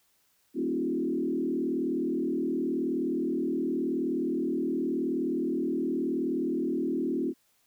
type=tone with frequency modulation; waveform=sine; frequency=300.4 Hz; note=D4; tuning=39 cents sharp; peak=-26 dBFS; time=0.54-7.34 s; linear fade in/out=50 ms; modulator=39.1 Hz; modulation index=1.8; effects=white hiss -69 dBFS RMS until 7.66 s